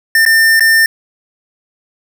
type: tone with dropouts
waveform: square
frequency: 1800 Hz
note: A6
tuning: 39 cents sharp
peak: -7 dBFS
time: 0.15-0.86 s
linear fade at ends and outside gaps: 2 ms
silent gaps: 0.252-0.262 / 0.596-0.606 s
effects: none